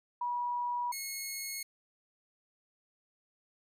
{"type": "tone pair in turn", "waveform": ["sine", "10% pulse"], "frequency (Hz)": [969, 2175], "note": ["B5", "C#7"], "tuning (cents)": [-33, -33], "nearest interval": "octave + major second", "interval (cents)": 1400, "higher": "second", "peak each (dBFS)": [-31, -28], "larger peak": "second", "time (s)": [[0.21, 0.92], [0.92, 1.63]], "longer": "neither", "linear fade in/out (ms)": 5, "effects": []}